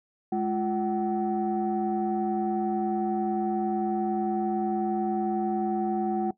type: tone cluster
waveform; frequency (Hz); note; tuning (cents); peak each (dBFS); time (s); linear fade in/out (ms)
sine; 209.9 / 347.3 / 756; G#3 / F4 / F#5; +19 / -10 / +37; -28; 0.32-6.31; 5
effects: noise-tail reverb RT60 0.1 s tail -18 dB re dry + tanh soft clip ceiling -18 dBFS